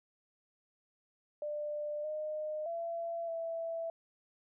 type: tone with pitch steps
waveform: sine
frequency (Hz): 595 / 613 / 674 / 662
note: D5 / D#5 / E5 / E5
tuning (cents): +22 / -26 / +38 / +7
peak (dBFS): -35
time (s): 1.42-3.9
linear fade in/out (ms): 2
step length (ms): 620
effects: none